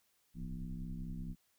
sine tone with frequency modulation, 102.1 Hz, G#2, 29 cents flat, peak -39 dBFS, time 0.34-1.36 s, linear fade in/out 50 ms, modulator 64.6 Hz, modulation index 2, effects white hiss -75 dBFS RMS until 1.58 s

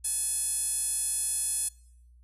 5% pulse tone with band-pass filter, 853 Hz, G#5, 46 cents sharp, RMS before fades -30 dBFS, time 0.04-1.69 s, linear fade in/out 10 ms, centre 10000 Hz, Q 6.4, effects noise-tail reverb RT60 0.8 s tail -23 dB re dry + added 60 Hz sine -53 dBFS peak until 2.23 s

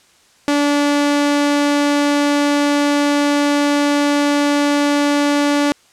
sawtooth tone, 289.1 Hz, D4, 27 cents flat, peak -9 dBFS, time 0.48-5.72 s, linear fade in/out 0 ms, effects white hiss -52 dBFS RMS until 5.92 s + low-pass 8000 Hz 12 dB/octave

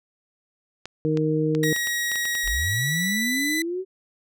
clicks, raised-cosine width 0.2 ms, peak -17 dBFS, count 11, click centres 0.856 / 1.173 / 1.55 / 1.637 / 1.763 / 1.872 / 2.117 / 2.157 / 2.254 / 2.352 / 2.476 s
harmonic tone, 155.3 Hz, D#3, 3 cents flat, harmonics 1 / 2 / 3, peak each -24 / -24 / -24 dBFS, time 1.05-1.73 s, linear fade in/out 0 ms
sawtooth tone with pitch glide, 1900 to 1995.6 Hz, A#6 to B6, +33 to +17 cents, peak -20 dBFS, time 1.63-3.62 s, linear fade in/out 2 ms, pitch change +84 cents, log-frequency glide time 2.52-3.4 s
sine linear sweep, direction up, 32.55 to 384.5 Hz, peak -25 dBFS, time 2.43-3.85 s, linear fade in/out 50 ms
effects none

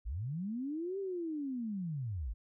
sine linear two-way sweep, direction up then down, 44.93 to 398.9 to 44.93 Hz, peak -35 dBFS, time 0.05-2.34 s, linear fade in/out 20 ms, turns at 0.99 s, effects none

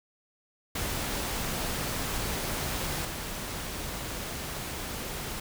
pink noise with level steps, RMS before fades -32 / -36 dBFS, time 0.75-5.4 s, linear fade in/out 5 ms, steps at 3.05 s, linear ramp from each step 2 ms, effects none

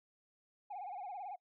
sine tone with vibrato, 772 Hz, G5, 27 cents flat, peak -40 dBFS, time 0.7-1.36 s, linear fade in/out 10 ms, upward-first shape sine, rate 18 Hz, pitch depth 140 cents each way, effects noise-tail reverb RT60 0.1 s tail -25 dB re dry + tanh soft clip ceiling -39 dBFS

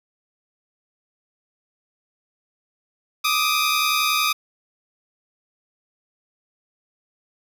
15% pulse tone pair together, 1187.4 / 1258 Hz, D6 / D#6, +19 / +19 cents, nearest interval minor second, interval 100 cents, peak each -15 dBFS, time 3.24-4.33 s, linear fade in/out 10 ms, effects none

